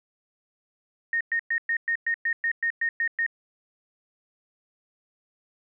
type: tone bursts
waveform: sine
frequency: 1848 Hz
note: A#6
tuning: 16 cents flat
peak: -22 dBFS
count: 12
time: 1.13-3.264 s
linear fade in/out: 2 ms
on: 77 ms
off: 110 ms
effects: none